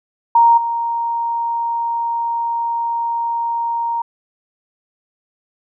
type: tone with level steps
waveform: sine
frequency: 932.3 Hz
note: A#5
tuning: in tune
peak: -7 / -17 dBFS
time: 0.35-4.02 s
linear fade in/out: 5 ms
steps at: 0.57 s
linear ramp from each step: 10 ms
effects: none